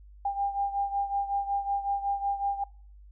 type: beating tone pair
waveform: sine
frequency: 798 / 803.4 Hz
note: G5 / G5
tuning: +31 / +42 cents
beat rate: 5.4 Hz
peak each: -28 / -33 dBFS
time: 0.25-2.64 s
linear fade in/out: 5 ms
effects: noise-tail reverb RT60 0.5 s tail -26 dB re dry + added 50 Hz sine -48 dBFS peak until 3.11 s